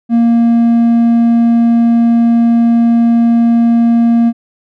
sine tone with hard clipping, 233.1 Hz, A#3, in tune, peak -7 dBFS, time 0.09-4.33 s, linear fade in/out 50 ms, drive 3 dB, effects none

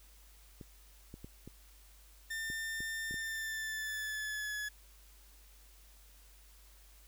clicks, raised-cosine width 3 ms, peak -34 dBFS, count 8, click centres 0.612 / 1.141 / 1.245 / 1.476 / 2.501 / 2.805 / 3.11 / 3.142 s
40% pulse tone with pitch glide, 1800 to 1699 Hz, A6 to G#6, +39 to +39 cents, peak -36 dBFS, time 2.3-4.69 s, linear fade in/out 10 ms, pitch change -100 cents, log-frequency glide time 3.15-4.56 s
effects added 50 Hz sine -58 dBFS peak until 7.07 s + white hiss -63 dBFS RMS until 7.07 s

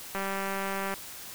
click train, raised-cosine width 0.5 ms, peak -18 dBFS, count 155, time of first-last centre 0.15-0.94 s, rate 195 Hz, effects white hiss -43 dBFS RMS until 1.34 s

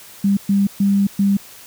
sine tone bursts at uneven times, 198.9 Hz, G3, 25 cents sharp, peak -12 dBFS, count 4, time 0.24-0.37 / 0.49-0.67 / 0.8-1.07 / 1.19-1.37 s, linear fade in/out 5 ms, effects white hiss -41 dBFS RMS until 1.66 s

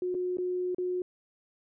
sine tone with dropouts, 362.3 Hz, F#4, 36 cents flat, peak -28 dBFS, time 0.02-1.02 s, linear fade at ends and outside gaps 2 ms, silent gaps 0.144-0.149 / 0.371-0.384 / 0.747-0.783 s, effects none

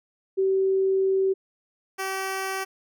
sine / 10% pulse tone pair in turn, 383.9 / 383.9 Hz, G4 / G4, -36 / -36 cents, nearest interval unison, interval 0 cents, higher neither, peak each -19 dBFS, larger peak neither, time 0.37-1.34 / 1.98-2.65 s, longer first, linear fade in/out 20 ms, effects none

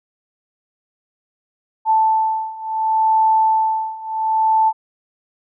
sine beating tone pair, 880 / 880.7 Hz, A5 / A5, 0 / +1 cents, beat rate 0.7 Hz, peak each -18 / -16 dBFS, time 1.85-4.73 s, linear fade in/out 50 ms, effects none

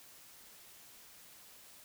silence, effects white hiss -57 dBFS RMS until 1.84 s

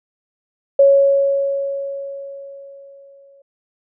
sine tone with exponential decay, 554.4 Hz, C#5, in tune, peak -6 dBFS, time 0.79-3.42 s, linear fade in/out 5 ms, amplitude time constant 570 ms, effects none

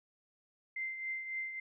sine tone with tremolo, 2083 Hz, C7, 8 cents flat, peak -34 dBFS, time 0.76-1.6 s, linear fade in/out 5 ms, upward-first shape triangle, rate 3.6 Hz, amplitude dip 60%, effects none

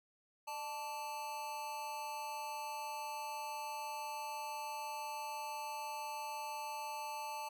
square tone with amplitude modulation, 880 Hz, A5, in tune, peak -38 dBFS, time 0.47-7.49 s, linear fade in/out 10 ms, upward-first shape sine, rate 274 Hz, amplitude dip 75%, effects none

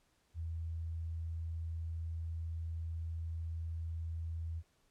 sine tone, 82.1 Hz, E2, 6 cents flat, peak -37 dBFS, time 0.34-4.63 s, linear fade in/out 50 ms, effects pink hiss -74 dBFS RMS until 4.9 s + low-pass 11000 Hz 12 dB/octave

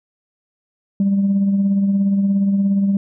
sine tone with tremolo, 197.7 Hz, G3, 15 cents sharp, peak -10 dBFS, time 1-2.97 s, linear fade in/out 2 ms, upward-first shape triangle, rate 17 Hz, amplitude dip 45%, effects tanh soft clip ceiling -10 dBFS

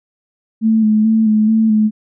sine tone with vibrato, 218.2 Hz, A3, 14 cents flat, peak -9 dBFS, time 0.61-1.91 s, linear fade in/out 50 ms, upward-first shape square, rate 2.3 Hz, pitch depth 27 cents each way, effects none

